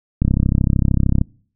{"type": "click train", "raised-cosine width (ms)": 5, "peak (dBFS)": -3, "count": 34, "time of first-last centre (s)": [0.22, 1.214], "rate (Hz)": 33.2, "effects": ["noise-tail reverb RT60 0.5 s tail -25 dB re dry"]}